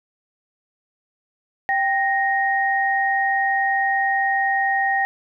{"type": "tone pair together", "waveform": "sine", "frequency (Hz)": [784, 1864.7], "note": ["G5", "A#6"], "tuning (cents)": [0, 0], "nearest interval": "octave + minor third", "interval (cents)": 1500, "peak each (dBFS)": -20, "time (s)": [1.69, 5.05], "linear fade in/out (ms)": 0, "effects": []}